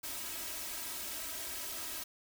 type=noise with comb filter; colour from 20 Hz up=white; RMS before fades=-41 dBFS; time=0.03-2.04 s; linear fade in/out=10 ms; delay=3.1 ms; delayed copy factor=+0.95; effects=none